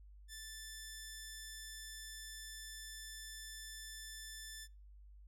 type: tone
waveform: 10% pulse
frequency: 1760 Hz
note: A6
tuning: in tune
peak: -39 dBFS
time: 0.28-4.68 s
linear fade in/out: 50 ms
effects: noise-tail reverb RT60 0.3 s tail -25 dB re dry + added 50 Hz sine -55 dBFS peak until 5.27 s